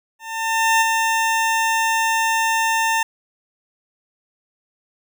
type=tone with ADSR envelope; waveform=20% pulse; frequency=900 Hz; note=A5; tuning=39 cents sharp; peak=-8 dBFS; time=0.19-3.03 s; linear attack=620 ms; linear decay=23 ms; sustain=-4 dB; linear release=4 ms; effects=none